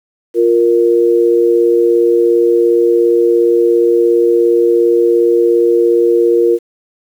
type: tone pair together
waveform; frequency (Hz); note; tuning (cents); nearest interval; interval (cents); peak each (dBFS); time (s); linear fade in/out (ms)
sine; 350.2 / 467.4; F4 / A#4; +5 / +5; perfect fourth; 500; -10; 0.34-6.59; 50
effects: 7-bit